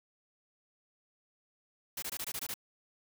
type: noise bursts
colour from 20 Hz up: white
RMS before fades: -38 dBFS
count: 8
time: 1.97-2.541 s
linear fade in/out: 5 ms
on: 53 ms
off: 21 ms
effects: none